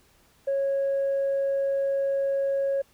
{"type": "tone", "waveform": "sine", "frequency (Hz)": 550, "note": "C#5", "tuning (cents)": -14, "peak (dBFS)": -21, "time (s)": [0.47, 2.82], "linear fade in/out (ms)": 10, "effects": ["tanh soft clip ceiling -20 dBFS", "pink hiss -61 dBFS RMS until 2.93 s"]}